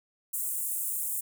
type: high-pass noise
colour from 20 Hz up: pink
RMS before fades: -32 dBFS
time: 0.33-1.21 s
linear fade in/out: 10 ms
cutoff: 8000 Hz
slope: 48 dB/octave
effects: none